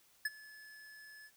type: tone with ADSR envelope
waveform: square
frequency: 1722 Hz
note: A6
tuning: 38 cents flat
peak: -31 dBFS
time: 0.25-1.31 s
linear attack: 5 ms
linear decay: 31 ms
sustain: -22 dB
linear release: 55 ms
effects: white hiss -68 dBFS RMS until 1.36 s